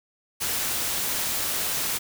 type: noise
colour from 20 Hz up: white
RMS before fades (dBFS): -27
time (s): 0.4-1.99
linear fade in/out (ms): 20
effects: none